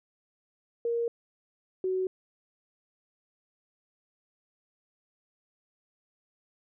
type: tone pair in turn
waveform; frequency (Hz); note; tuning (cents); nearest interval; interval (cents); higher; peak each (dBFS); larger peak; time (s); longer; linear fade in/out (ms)
sine; 468.1 / 373.6; A#4 / F#4; +7 / +17; major third; 390; first; -26; neither; 0.85-1.08 / 1.84-2.07; neither; 2
effects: none